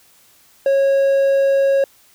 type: tone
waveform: triangle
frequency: 548 Hz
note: C#5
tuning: 20 cents flat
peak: -10 dBFS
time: 0.66-1.84 s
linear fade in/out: 2 ms
effects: white hiss -52 dBFS RMS until 2.14 s